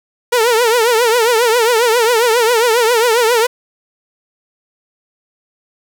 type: tone with vibrato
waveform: sawtooth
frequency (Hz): 466.2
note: A#4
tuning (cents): 0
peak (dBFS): -6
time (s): 0.32-3.47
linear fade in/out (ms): 10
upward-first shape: triangle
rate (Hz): 7.4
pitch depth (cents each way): 140
effects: none